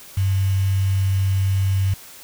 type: tone with quantisation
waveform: sine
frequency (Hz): 96.5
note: G2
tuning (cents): -27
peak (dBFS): -16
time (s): 0.17-1.94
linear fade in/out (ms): 5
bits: 6
effects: white hiss -42 dBFS RMS until 2.23 s